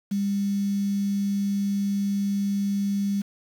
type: tone with quantisation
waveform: sine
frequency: 200 Hz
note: G3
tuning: 35 cents sharp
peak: -22 dBFS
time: 0.11-3.22 s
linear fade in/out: 10 ms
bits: 7
effects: none